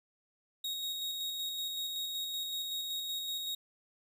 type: tone with tremolo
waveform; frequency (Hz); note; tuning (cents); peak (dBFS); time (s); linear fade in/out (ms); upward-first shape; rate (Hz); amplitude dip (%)
40% pulse; 3766; A#7; +17; -33; 0.64-3.55; 5; square; 5.3; 25
effects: none